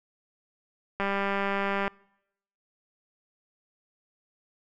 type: click train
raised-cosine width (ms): 0.5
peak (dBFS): -14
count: 175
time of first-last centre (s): 1-1.879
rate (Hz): 198
effects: noise-tail reverb RT60 0.8 s tail -26 dB re dry